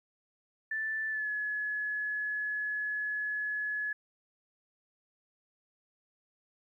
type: tone with pitch glide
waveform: sine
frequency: 1760 to 1700 Hz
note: A6 to G#6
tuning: 0 to +40 cents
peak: -31 dBFS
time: 0.71-3.93 s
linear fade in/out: 5 ms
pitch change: -60 cents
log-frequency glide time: 1.09-1.29 s
effects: 12-bit